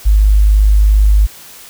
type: tone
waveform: sine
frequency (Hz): 51.4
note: G#1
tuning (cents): -17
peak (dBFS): -5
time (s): 0.05-1.27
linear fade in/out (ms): 20
effects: white hiss -36 dBFS RMS until 1.69 s